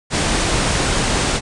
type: low-pass noise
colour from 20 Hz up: pink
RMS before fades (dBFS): -18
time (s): 0.1-1.41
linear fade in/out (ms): 50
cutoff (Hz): 9600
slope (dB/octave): 96
effects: none